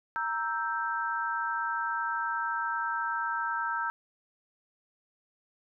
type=chord; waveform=sine; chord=E diminished; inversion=second; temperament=equal; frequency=932.3 / 1318.5 / 1568 Hz; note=Bb5 / E6 / G6; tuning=0 / 0 / 0 cents; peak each=-33 dBFS; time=0.16-3.9 s; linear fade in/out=0 ms; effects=none